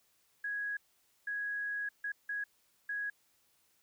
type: tone bursts at uneven times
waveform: sine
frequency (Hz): 1661.2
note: G#6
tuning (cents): 0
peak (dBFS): -34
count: 5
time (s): 0.44-0.77 / 1.27-1.89 / 2.04-2.12 / 2.29-2.44 / 2.89-3.1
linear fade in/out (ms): 5
effects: white hiss -72 dBFS RMS until 3.82 s